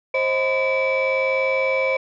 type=tone cluster; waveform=sine; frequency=529 / 630 / 1010 / 2306 Hz; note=C5 / D#5 / B5 / D7; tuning=+19 / +21 / +39 / -32 cents; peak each=-19 / -26 / -28 / -21 dBFS; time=0.14-1.97 s; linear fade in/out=5 ms; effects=tanh soft clip ceiling -13 dBFS